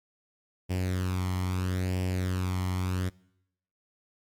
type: tone with flanger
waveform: sawtooth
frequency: 92 Hz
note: F#2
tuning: 9 cents flat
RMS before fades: -29 dBFS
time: 0.69-3.1 s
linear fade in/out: 20 ms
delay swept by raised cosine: 0.38 to 0.96 ms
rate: 0.76 Hz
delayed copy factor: +0.65
effects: noise-tail reverb RT60 0.8 s tail -23 dB re dry + MP3 96 kbps